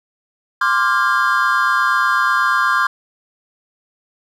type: chord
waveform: triangle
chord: D half-diminished seventh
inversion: third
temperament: equal with one note detuned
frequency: 1046.5 / 1174.7 / 1396.9 / 1620.5 Hz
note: C6 / D6 / F6 / Ab6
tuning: 0 / 0 / 0 / -43 cents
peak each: -17 dBFS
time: 0.61-2.87 s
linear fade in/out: 5 ms
effects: none